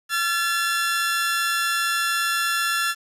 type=tone pair together; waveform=sawtooth; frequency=1362.1 / 1727 Hz; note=F6 / A6; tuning=-44 / -33 cents; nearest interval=major third; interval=411 cents; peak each=-20 dBFS; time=0.09-2.95 s; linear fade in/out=50 ms; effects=resampled to 32000 Hz + 8-bit